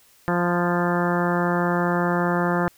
harmonic tone with a mistuned harmonic, 175 Hz, F3, 4 cents sharp, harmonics 1 / 2 / 3 / 4 / 5 / 6 / 7 / 8 / 9 / 10, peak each -23 / -26 / -28 / -29 / -30 / -31 / -31 / -32 / -33 / -33 dBFS, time 0.28-2.68 s, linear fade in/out 0 ms, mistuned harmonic 6, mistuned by -20 cents, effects white hiss -56 dBFS RMS until 2.77 s

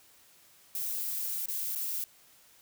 violet noise with dropouts, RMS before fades -34 dBFS, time 0.75-2.04 s, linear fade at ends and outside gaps 1 ms, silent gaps 1.458-1.484 / 1.751-1.757 s, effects white hiss -60 dBFS RMS until 2.61 s

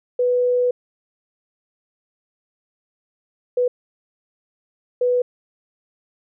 sine tone bursts at uneven times, 493.9 Hz, B4, in tune, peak -15 dBFS, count 3, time 0.19-0.71 / 3.57-3.68 / 5.01-5.22 s, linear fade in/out 5 ms, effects none

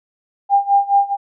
sine tone with tremolo, 800 Hz, G5, 35 cents sharp, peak -8 dBFS, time 0.49-1.17 s, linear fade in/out 50 ms, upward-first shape sine, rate 4.7 Hz, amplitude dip 90%, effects none

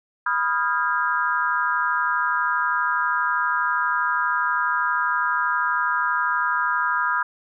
sine chord, F half-diminished seventh, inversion second, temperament equal with one note detuned, 987.8 / 1244.5 / 1396.9 / 1626.1 Hz, Cb6 / Eb6 / F6 / Ab6, 0 / 0 / 0 / -37 cents, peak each -25 dBFS, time 0.26-7.23 s, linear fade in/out 5 ms, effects none

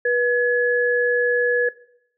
sine tone pair together, 486.5 / 1697 Hz, B4 / G#6, -26 / +37 cents, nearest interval octave + minor seventh, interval 2163 cents, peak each -19 / -20 dBFS, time 0.05-1.69 s, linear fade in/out 5 ms, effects noise-tail reverb RT60 0.7 s tail -18 dB re dry

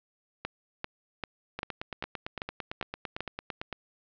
two click trains, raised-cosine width 0.3 ms, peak -18 / -16 dBFS, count 20 / 8, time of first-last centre 1.59-3.727 / 0.45-3.206 s, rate 8.89 / 2.54 Hz, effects low-pass 4000 Hz 12 dB/octave

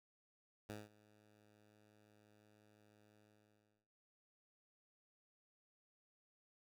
10% pulse tone with ADSR envelope, 105.8 Hz, G#2, 33 cents sharp, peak -37 dBFS, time 0.69-3.88 s, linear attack 5 ms, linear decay 190 ms, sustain -23 dB, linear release 690 ms, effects none

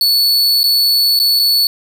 45% pulse tone with dropouts, 4435 Hz, C#8, in tune, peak -9 dBFS, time 0.01-1.67 s, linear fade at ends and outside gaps 1 ms, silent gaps 0.632-0.64 / 1.191-1.199 / 1.392-1.396 s, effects none

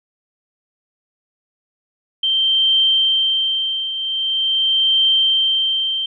sine tone with tremolo, 3136 Hz, G7, in tune, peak -11 dBFS, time 2.23-6.06 s, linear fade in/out 5 ms, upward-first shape triangle, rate 0.44 Hz, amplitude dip 70%, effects none

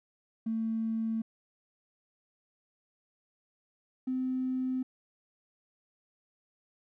triangle tone pair in turn, 223.9 / 257.6 Hz, A3 / C4, +30 / -27 cents, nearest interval major second, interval 243 cents, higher second, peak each -25 dBFS, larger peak neither, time 0.46-1.22 / 4.07-4.83 s, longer neither, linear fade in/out 10 ms, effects tanh soft clip ceiling -27 dBFS

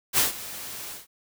white noise with ADSR envelope, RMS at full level -19 dBFS, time 0.13-1.07 s, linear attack 50 ms, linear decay 140 ms, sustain -18 dB, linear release 160 ms, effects none

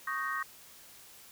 sine chord, Eb dominant seventh, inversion third, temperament equal with one note detuned, 1108.7 / 1244.5 / 1553.6 / 1864.7 Hz, Db6 / Eb6 / G6 / Bb6, 0 / 0 / -16 / 0 cents, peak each -37 / -38 / -39 / -36 dBFS, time 0.07-0.43 s, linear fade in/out 5 ms, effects white hiss -54 dBFS RMS until 1.31 s

